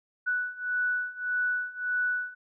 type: beating tone pair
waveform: sine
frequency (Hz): 1480 / 1481.7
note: F#6 / F#6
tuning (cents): 0 / +2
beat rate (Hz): 1.7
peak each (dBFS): -31 / -29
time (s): 0.26-2.35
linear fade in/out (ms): 20
effects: none